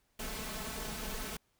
pink noise with comb filter, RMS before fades -40 dBFS, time 0.19-1.37 s, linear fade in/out 5 ms, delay 4.6 ms, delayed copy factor +1, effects pink hiss -75 dBFS RMS until 1.59 s

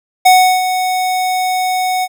square tone with ADSR envelope, 740 Hz, F#5, in tune, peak -4 dBFS, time 0.25-2.08 s, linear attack 12 ms, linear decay 350 ms, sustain -10 dB, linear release 46 ms, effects none

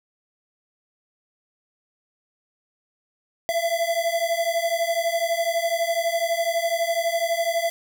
square beating tone pair, 667 / 679 Hz, E5 / F5, +20 / -49 cents, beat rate 12 Hz, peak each -25 dBFS, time 3.49-7.7 s, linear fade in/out 0 ms, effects none

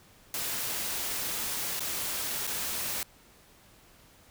white noise with dropouts, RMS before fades -33 dBFS, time 0.34-3.03 s, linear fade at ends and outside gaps 1 ms, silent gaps 1.795-1.805 / 2.469-2.474 s, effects pink hiss -58 dBFS RMS until 4.3 s

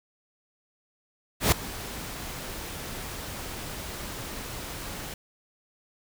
pink noise with ADSR envelope, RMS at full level -19 dBFS, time 1.4-5.14 s, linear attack 120 ms, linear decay 5 ms, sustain -18 dB, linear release 3 ms, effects none

